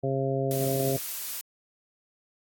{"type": "harmonic tone", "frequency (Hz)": 135, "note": "C#3", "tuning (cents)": -45, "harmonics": [1, 2, 3, 4, 5], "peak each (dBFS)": [-29, -34, -30, -32, -33], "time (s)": [0.03, 0.97], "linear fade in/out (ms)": 10}
{"type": "noise", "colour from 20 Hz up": "blue", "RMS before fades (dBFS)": -34, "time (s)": [0.51, 1.41], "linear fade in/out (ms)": 0}
{"effects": ["AAC 64 kbps"]}